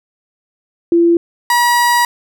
sine / 30% pulse tone pair in turn, 340 / 961.7 Hz, F4 / B5, -46 / -46 cents, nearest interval octave + tritone, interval 1800 cents, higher second, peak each -7 dBFS, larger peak neither, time 0.92-1.17 / 1.5-2.05 s, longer second, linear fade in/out 2 ms, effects none

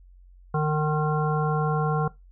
harmonic tone, 152.7 Hz, D#3, 32 cents flat, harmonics 1 / 3 / 5 / 7 / 9, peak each -23 / -28 / -30 / -31 / -33 dBFS, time 0.54-2.08 s, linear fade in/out 5 ms, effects noise-tail reverb RT60 0.2 s tail -19 dB re dry + added 45 Hz sine -48 dBFS peak until 2.31 s

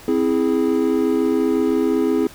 triangle chord, C augmented, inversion none, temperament equal with one note detuned, 261.6 / 327.4 / 415.3 Hz, C4 / E4 / G#4, 0 / -12 / 0 cents, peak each -18 dBFS, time 0.08-2.27 s, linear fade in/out 2 ms, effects pink hiss -42 dBFS RMS until 2.34 s

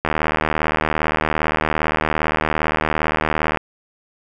click train, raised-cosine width 0.5 ms, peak -3 dBFS, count 274, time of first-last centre 0.05-3.573 s, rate 77.5 Hz, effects none

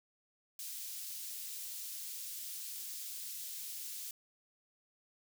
white high-pass noise, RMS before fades -44 dBFS, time 0.59-4.11 s, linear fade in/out 2 ms, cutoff 4000 Hz, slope 12 dB/octave, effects none

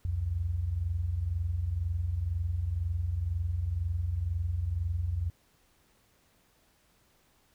sine tone pair together, 65.78 / 87.8 Hz, C2 / F2, +10 / +10 cents, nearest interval perfect fourth, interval 500 cents, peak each -35 / -29 dBFS, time 0.05-5.3 s, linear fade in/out 0 ms, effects pink hiss -67 dBFS RMS until 7.54 s

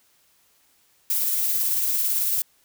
violet noise with tremolo, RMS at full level -22 dBFS, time 1.1-2.42 s, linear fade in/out 2 ms, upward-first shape sine, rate 18 Hz, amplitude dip 25%, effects white hiss -62 dBFS RMS until 2.64 s

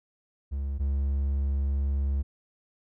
triangle tone pair in turn, 69.3 / 69.3 Hz, C#2 / C#2, 0 / 0 cents, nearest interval unison, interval 0 cents, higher neither, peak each -26 / -22 dBFS, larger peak second, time 0.51-0.79 / 0.79-2.23 s, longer second, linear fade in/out 20 ms, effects none

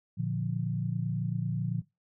sine chord, Bb major, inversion none, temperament equal, 116.54 / 146.83 / 174.61 Hz, Bb2 / D3 / F3, 0 / 0 / 0 cents, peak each -33 dBFS, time 0.17-1.82 s, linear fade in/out 20 ms, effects noise-tail reverb RT60 0.2 s tail -19 dB re dry

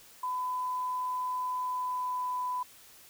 sine tone with pitch glide, 1005 to 998.6 Hz, B5 to B5, +30 to +19 cents, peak -30 dBFS, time 0.23-2.63 s, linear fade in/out 5 ms, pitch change -11 cents, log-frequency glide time 1.52-2.45 s, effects white hiss -55 dBFS RMS until 3.09 s

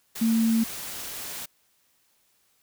sine tone in noise, 226.3 Hz, A3, 49 cents sharp, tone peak -19 dBFS, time 0.21-0.64 s, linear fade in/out 10 ms, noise white, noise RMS -36 dBFS, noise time 0.15-1.46 s, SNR +14 dB, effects white hiss -67 dBFS RMS until 2.62 s

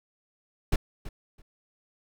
brown noise with echo, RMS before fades -22 dBFS, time 0.72-0.76 s, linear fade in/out 5 ms, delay 330 ms, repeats 2, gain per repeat -15 dB, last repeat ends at 1.42 s, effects none

